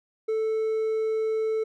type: tone with hard clipping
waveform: triangle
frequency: 440 Hz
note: A4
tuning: in tune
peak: -24 dBFS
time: 0.28-1.64 s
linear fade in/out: 10 ms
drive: 5 dB
effects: none